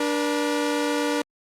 sawtooth tone pair together, 293.7 / 480 Hz, D4 / B4, 0 / -49 cents, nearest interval major sixth, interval 851 cents, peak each -20 / -22 dBFS, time 0-1.22 s, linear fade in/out 5 ms, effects low-pass 10000 Hz 12 dB/octave + Opus 48 kbps

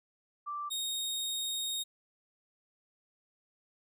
sine / sawtooth tone pair in turn, 1173 / 3724 Hz, D6 / A#7, -2 / -2 cents, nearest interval octave + minor sixth, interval 2000 cents, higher second, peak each -35 / -30 dBFS, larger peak second, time 0.46-0.7 / 0.7-1.84 s, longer second, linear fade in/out 20 ms, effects none

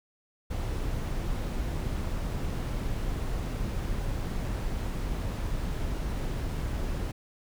brown noise, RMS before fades -31 dBFS, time 0.5-7.12 s, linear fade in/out 10 ms, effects none

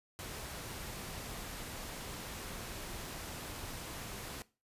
pink noise, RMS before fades -44 dBFS, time 0.19-4.42 s, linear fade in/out 0 ms, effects noise-tail reverb RT60 0.3 s tail -19 dB re dry + resampled to 32000 Hz

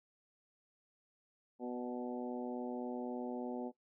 harmonic tone with a mistuned harmonic, 123.47 Hz, B2, in tune, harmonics 2 / 3 / 4 / 5 / 6 / 7, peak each -41 / -44 / -46 / -49 / -49 / -52 dBFS, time 1.59-3.72 s, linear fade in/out 50 ms, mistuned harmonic 5, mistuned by -23 cents, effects noise-tail reverb RT60 0.1 s tail -17 dB re dry

